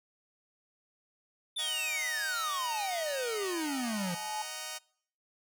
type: exponential sweep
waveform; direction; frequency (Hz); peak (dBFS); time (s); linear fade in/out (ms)
square; down; 3603 to 169; -33; 1.56-4.15; 10
type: chord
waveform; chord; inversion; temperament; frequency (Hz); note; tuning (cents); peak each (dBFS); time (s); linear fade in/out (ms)
5% pulse; D# minor; none; just; 622.3 / 746.7 / 933.4; D#5 / F#5 / A#5; 0 / +16 / +2; -31; 1.58-4.79; 20
type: tone with exponential growth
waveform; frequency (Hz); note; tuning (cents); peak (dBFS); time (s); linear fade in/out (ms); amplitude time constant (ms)
sine; 857; A5; -46; -32; 3.27-4.42; 2; 250
effects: noise-tail reverb RT60 0.6 s tail -24 dB re dry